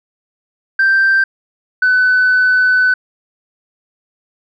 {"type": "tone pair in turn", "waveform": "sine", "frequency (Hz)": [1568, 1504.2], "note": ["G6", "F#6"], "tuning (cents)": [0, 28], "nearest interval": "minor second", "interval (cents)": 72, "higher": "first", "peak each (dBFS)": -7, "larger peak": "neither", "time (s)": [[0.79, 1.24], [1.82, 2.94]], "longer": "second", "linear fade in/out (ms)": 5, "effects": ["tanh soft clip ceiling -6 dBFS"]}